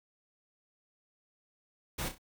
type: noise with echo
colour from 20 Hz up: pink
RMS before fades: -36 dBFS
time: 1.98-2.09 s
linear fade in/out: 10 ms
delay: 31 ms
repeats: 3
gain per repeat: -8 dB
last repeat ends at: 2.183 s
effects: none